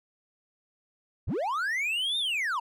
triangle linear two-way sweep, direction up then down, 39 to 3697 to 873 Hz, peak -25 dBFS, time 1.27-2.6 s, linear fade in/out 10 ms, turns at 2.18 s, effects none

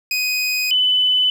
25% pulse / sine tone pair in turn, 2500 / 3006 Hz, D#7 / F#7, +8 / +27 cents, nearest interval minor third, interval 319 cents, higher second, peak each -14 / -13 dBFS, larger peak second, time 0.11-0.71 / 0.71-1.3 s, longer first, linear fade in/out 2 ms, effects 8-bit

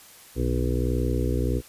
harmonic tone, 61.5 Hz, B1, 7 cents flat, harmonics 1 / 2 / 4 / 5 / 6 / 7 / 8, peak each -25 / -28 / -31 / -32 / -33 / -33 / -34 dBFS, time 0.35-1.62 s, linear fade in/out 50 ms, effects white hiss -49 dBFS RMS until 1.68 s + resampled to 32000 Hz

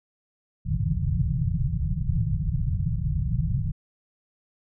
white low-pass noise, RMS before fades -25 dBFS, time 0.65-3.72 s, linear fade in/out 10 ms, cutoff 170 Hz, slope 96 dB/octave, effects none

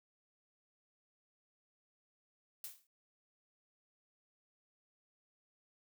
blue noise with exponential decay, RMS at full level -42 dBFS, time 2.64-2.87 s, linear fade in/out 2 ms, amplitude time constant 49 ms, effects none

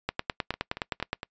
two click trains, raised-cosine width 0.3 ms, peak -19 / -11 dBFS, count 4 / 11, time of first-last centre 0.54-1.231 / 0.09-1.131 s, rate 4.34 / 9.61 Hz, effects noise-tail reverb RT60 0.1 s tail -25 dB re dry + resampled to 16000 Hz

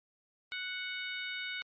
harmonic tone with a mistuned harmonic, 740 Hz, F#5, in tune, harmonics 2 / 3 / 4 / 5 / 6, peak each -41 / -40 / -45 / -44 / -52 dBFS, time 0.52-1.62 s, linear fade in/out 0 ms, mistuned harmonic 6, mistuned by -39 cents, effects MP3 32 kbps

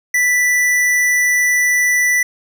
sine tone with hard clipping, 1975.5 Hz, B6, in tune, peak -13 dBFS, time 0.14-2.23 s, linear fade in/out 5 ms, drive 16 dB, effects none

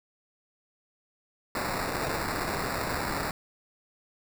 white noise with sample-and-hold, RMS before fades -31 dBFS, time 1.55-3.31 s, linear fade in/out 2 ms, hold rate 3150 Hz, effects none

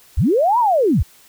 sine linear two-way sweep, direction up then down, 36.71 to 1000 to 36.71 Hz, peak -12 dBFS, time 0.17-1.03 s, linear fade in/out 10 ms, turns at 0.59 s, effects white hiss -49 dBFS RMS until 1.28 s

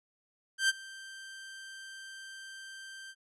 sawtooth tone with ADSR envelope, 1568 Hz, G6, in tune, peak -19 dBFS, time 0.58-3.15 s, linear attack 110 ms, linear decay 28 ms, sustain -22 dB, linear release 50 ms, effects resampled to 24000 Hz

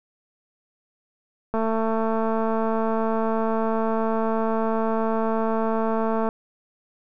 click train, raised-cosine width 1 ms, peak -12 dBFS, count 1060, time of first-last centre 1.54-6.289 s, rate 223 Hz, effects none

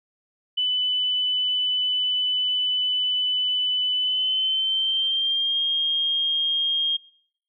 sine tone with pitch glide, 2997 to 3231 Hz, F#7 to G#7, +22 to -48 cents, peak -20 dBFS, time 0.57-6.97 s, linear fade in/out 10 ms, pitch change +130 cents, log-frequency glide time 3.98-5.6 s, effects noise-tail reverb RT60 0.7 s tail -25 dB re dry

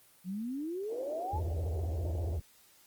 sine exponential sweep, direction up, 174.61 to 911 Hz, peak -34 dBFS, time 0.24-1.41 s, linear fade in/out 50 ms
pink band-pass noise, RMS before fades -45 dBFS, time 0.88-2.4 s, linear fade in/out 50 ms, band 310 to 710 Hz, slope 48 dB/octave
sine tone with vibrato, 82.41 Hz, E2, in tune, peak -31 dBFS, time 1.33-2.4 s, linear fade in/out 5 ms, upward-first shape sine, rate 15 Hz, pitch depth 200 cents each way
effects white hiss -62 dBFS RMS until 2.86 s + Opus 24 kbps

